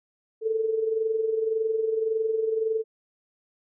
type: tone with amplitude modulation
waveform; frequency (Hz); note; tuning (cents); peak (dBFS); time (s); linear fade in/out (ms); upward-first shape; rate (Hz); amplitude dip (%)
sine; 443; A4; +12; -20; 0.41-2.84; 50; sine; 21.8; 60
effects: none